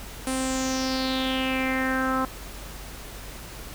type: tone with low-pass filter sweep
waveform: sawtooth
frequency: 261.6 Hz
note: C4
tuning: in tune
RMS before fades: -26 dBFS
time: 0.27-2.25 s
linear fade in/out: 2 ms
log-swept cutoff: 9800 to 1200 Hz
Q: 5.1
effects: added 48 Hz sine -41 dBFS peak until 3.74 s + pink hiss -41 dBFS RMS until 3.74 s